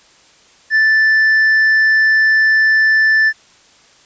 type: tone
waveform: triangle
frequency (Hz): 1760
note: A6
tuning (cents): 0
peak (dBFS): -7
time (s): 0.7-3.33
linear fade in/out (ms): 50
effects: white hiss -48 dBFS RMS until 4.05 s + resampled to 16000 Hz